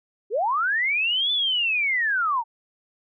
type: linear two-way sweep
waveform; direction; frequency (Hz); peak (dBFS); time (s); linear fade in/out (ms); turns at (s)
sine; up then down; 370 to 3520 to 868; -20; 0.3-2.44; 50; 1.32
effects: none